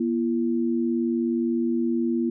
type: tone pair together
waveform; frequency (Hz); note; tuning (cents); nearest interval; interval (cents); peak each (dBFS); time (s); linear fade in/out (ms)
sine; 239.5 / 338.7; A#3 / E4; +47 / +47; tritone; 600; -23 / -25; 0-2.3; 5
effects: none